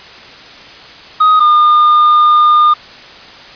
triangle tone pair in turn, 1253 / 1213.1 Hz, D#6 / D#6, +12 / -44 cents, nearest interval minor second, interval 56 cents, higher first, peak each -3 dBFS, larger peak neither, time 1.2-1.4 / 1.4-2.74 s, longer second, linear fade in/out 10 ms, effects white hiss -34 dBFS RMS until 3.55 s + resampled to 11025 Hz

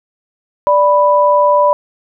sine tone pair together, 587.3 / 987.8 Hz, D5 / B5, 0 / 0 cents, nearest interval major sixth, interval 900 cents, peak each -10 dBFS, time 0.67-1.73 s, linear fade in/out 0 ms, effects none

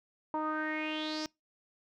sawtooth tone with low-pass filter sweep, 309.2 Hz, D#4, 11 cents flat, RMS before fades -35 dBFS, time 0.34-1.26 s, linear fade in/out 0 ms, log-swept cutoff 960 to 5500 Hz, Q 6.2, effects noise-tail reverb RT60 0.2 s tail -25 dB re dry

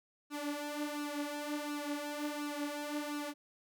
sawtooth tone with flanger, 293.6 Hz, D4, in tune, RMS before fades -39 dBFS, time 0.3-3.34 s, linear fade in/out 50 ms, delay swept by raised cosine 0.73 to 5.63 ms, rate 1.4 Hz, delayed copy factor +0.7, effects none

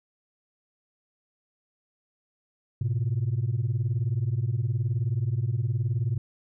sine beating tone pair, 107.5 / 126.5 Hz, A2 / B2, -40 / +42 cents, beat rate 19 Hz, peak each -25 dBFS, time 2.81-6.18 s, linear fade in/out 5 ms, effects tanh soft clip ceiling -20 dBFS

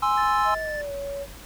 triangle chord, Ab augmented, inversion none, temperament equal, 830.6 / 1046.5 / 1318.5 Hz, Ab5 / C6 / E6, 0 / 0 / 0 cents, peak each -22 dBFS, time 0.02-0.55 s, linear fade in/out 10 ms
triangle tone, 1757 Hz, A6, 3 cents flat, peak -29 dBFS, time 0.17-0.82 s, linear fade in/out 10 ms
sine tone with pitch glide, 637 to 561 Hz, D#5 to C#5, +41 to +21 cents, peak -29 dBFS, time 0.44-1.27 s, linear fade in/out 50 ms, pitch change -220 cents, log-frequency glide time 0.61-0.92 s
effects added 50 Hz sine -44 dBFS peak until 1.45 s + pink hiss -44 dBFS RMS until 1.45 s

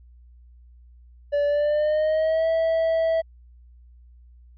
triangle tone with pitch glide, 578 to 652.5 Hz, D5 to E5, -28 to -18 cents, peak -17 dBFS, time 1.32-3.22 s, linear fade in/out 20 ms, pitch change +210 cents, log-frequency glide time 1.46-2.48 s, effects added 60 Hz sine -47 dBFS peak until 4.57 s + resampled to 11025 Hz

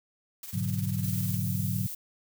blue noise with tremolo, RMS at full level -39 dBFS, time 0.43-1.37 s, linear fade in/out 2 ms, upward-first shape triangle, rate 20 Hz, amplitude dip 65%
sine chord, G# half-diminished seventh, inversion none, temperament equal, 103.83 / 123.47 / 146.83 / 185 Hz, G#2 / B2 / D3 / F#3, 0 / 0 / 0 / 0 cents, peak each -31 / -35 / -34 / -32 dBFS, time 0.53-1.87 s, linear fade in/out 10 ms
violet noise, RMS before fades -38 dBFS, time 1.04-1.95 s, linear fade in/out 5 ms
effects none

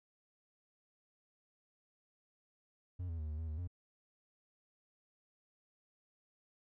triangle tone with pitch steps, 90 / 82.6 / 77.3 / 76.1 / 81 / 76.9 / 88.4 Hz, F#2 / E2 / D#2 / D#2 / E2 / D#2 / F2, -47 / +4 / -11 / -38 / -30 / -20 / +22 cents, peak -36 dBFS, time 2.99-3.676 s, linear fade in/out 10 ms, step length 98 ms, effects none

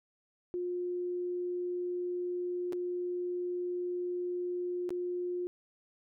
sine tone with dropouts, 356.1 Hz, F4, 34 cents sharp, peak -32 dBFS, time 0.54-5.47 s, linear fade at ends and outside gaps 0 ms, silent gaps 2.724-2.731 / 4.892-4.905 s, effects none

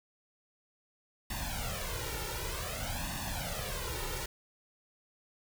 pink noise with flanger, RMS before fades -37 dBFS, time 1.3-4.26 s, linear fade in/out 5 ms, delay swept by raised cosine 1.1 to 2.2 ms, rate 0.54 Hz, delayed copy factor +0.95, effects none

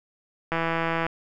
click train, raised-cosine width 0.5 ms, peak -11 dBFS, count 91, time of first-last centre 0.52-1.065 s, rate 165 Hz, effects none

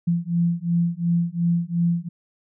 sine beating tone pair, 169.6 / 172.4 Hz, E3 / F3, +50 / -22 cents, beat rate 2.8 Hz, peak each -22 dBFS, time 0.07-2.09 s, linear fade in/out 10 ms, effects none

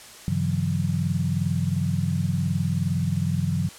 sine tone cluster, 97.5 / 137.9 / 160.7 / 180 Hz, G2 / C#3 / E3 / F#3, -9 / -9 / -44 / -47 cents, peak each -27 dBFS, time 0.28-3.69 s, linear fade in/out 0 ms, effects white hiss -44 dBFS RMS until 3.78 s + low-pass 10000 Hz 12 dB/octave

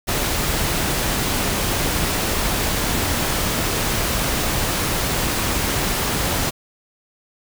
pink noise, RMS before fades -21 dBFS, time 0.07-6.51 s, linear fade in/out 20 ms, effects none

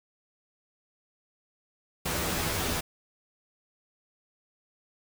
pink noise with comb filter, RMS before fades -30 dBFS, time 2.05-2.81 s, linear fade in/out 10 ms, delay 12 ms, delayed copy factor +0.9, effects none

